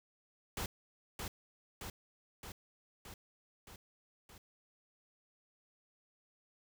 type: noise with echo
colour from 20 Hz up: pink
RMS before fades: -39 dBFS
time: 0.57-0.66 s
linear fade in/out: 2 ms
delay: 620 ms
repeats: 6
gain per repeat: -3 dB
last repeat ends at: 4.38 s
effects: none